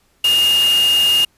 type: tone in noise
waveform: sine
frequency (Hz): 2837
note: F7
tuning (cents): +27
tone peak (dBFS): -11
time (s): 0.24-1.25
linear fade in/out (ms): 5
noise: white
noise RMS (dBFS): -24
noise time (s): 0.24-1.25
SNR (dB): +10
effects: pink hiss -59 dBFS RMS until 1.37 s + resampled to 32000 Hz